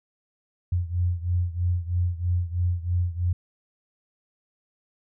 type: beating tone pair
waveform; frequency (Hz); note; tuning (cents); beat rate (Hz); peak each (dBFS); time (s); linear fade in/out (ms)
sine; 87.31 / 90.41; F2 / F#2; 0 / -40; 3.1; -24 / -27; 0.72-3.33; 5
effects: none